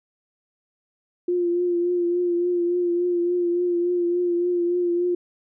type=tone with vibrato; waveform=sine; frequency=350.6 Hz; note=F4; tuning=7 cents sharp; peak=-19 dBFS; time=1.28-5.15 s; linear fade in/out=5 ms; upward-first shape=triangle; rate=3.5 Hz; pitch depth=35 cents each way; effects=none